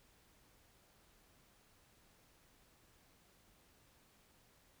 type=silence; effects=pink hiss -69 dBFS RMS until 4.8 s